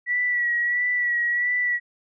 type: tone with vibrato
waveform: sine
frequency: 1941 Hz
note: B6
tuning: 31 cents flat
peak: -20 dBFS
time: 0.06-1.8 s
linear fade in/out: 50 ms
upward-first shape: sine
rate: 1.5 Hz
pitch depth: 32 cents each way
effects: none